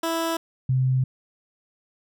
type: tone pair in turn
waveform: 15% pulse / sine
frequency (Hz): 329.6 / 129.75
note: E4 / C3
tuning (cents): 0 / -14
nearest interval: octave + major third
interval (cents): 1614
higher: first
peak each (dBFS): -17 / -18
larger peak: first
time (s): 0.03-0.37 / 0.69-1.04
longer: second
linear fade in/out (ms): 5
effects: none